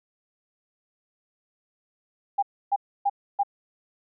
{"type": "tone bursts", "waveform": "sine", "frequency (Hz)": 804, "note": "G5", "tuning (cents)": 44, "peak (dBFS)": -19, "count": 4, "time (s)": [2.38, 3.434], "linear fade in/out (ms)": 10, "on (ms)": 46, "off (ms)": 290, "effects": []}